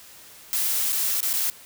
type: noise with dropouts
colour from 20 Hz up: blue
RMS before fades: -24 dBFS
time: 0.53-1.5 s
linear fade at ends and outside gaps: 0 ms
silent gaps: 0.922-0.927 / 1.205-1.229 / 1.33-1.337 s
effects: white hiss -47 dBFS RMS until 1.65 s